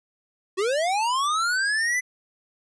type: linear sweep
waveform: square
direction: up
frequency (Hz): 360.1 to 2034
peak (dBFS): -22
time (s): 0.57-2.01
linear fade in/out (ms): 20
effects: resampled to 22050 Hz